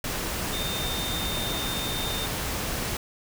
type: tone in noise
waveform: sine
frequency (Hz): 3637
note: A#7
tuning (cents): -43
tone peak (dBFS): -32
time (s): 0.53-2.26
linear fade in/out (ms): 2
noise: pink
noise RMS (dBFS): -30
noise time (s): 0.04-2.97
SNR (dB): -5
effects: none